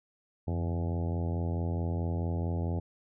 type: harmonic tone with a mistuned harmonic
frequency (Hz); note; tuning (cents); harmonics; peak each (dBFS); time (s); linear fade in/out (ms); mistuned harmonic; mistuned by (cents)
84.6; E2; +45; 1 / 2 / 3 / 4 / 5 / 6 / 7 / 8 / 9 / 10; -30 / -36 / -40 / -42 / -44 / -46 / -47 / -48 / -49 / -50; 0.47-2.8; 10; 1; +100
effects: none